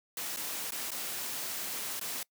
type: noise with dropouts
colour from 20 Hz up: white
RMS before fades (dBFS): -37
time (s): 0.17-2.23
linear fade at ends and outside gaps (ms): 2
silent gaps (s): 0.363-0.37 / 0.707-0.72 / 0.907-0.916 / 1.996-2.012
effects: noise-tail reverb RT60 0.1 s tail -24 dB re dry + high-pass 150 Hz 12 dB/octave